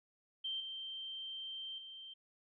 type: tone with level steps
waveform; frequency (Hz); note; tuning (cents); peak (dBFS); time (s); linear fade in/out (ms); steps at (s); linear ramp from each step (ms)
sine; 3136; G7; 0; -37 / -42 / -48; 0.44-2.14; 10; 0.6 / 1.78; 2
effects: none